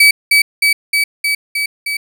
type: tone with echo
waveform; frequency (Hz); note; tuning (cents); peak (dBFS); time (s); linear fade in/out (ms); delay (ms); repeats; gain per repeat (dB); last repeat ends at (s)
35% pulse; 2287; D7; -47; -3; 0-0.11; 5; 310; 6; -2; 1.97
effects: none